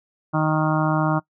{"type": "harmonic tone", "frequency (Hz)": 155.56, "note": "D#3", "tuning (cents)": 0, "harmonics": [1, 2, 4, 5, 6, 7, 8, 9], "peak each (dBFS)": [-21, -24, -27, -28, -29, -29, -30, -31], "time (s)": [0.33, 1.2], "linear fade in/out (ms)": 20, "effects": ["noise-tail reverb RT60 0.1 s tail -21 dB re dry"]}